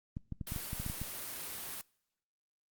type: clicks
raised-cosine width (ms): 5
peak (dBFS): -26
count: 10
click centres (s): 0.169 / 0.323 / 0.412 / 0.521 / 0.562 / 0.731 / 0.8 / 0.864 / 0.899 / 1.016
type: noise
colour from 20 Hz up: white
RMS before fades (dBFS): -42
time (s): 0.47-1.81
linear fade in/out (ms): 0
effects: noise-tail reverb RT60 0.8 s tail -26 dB re dry + Opus 32 kbps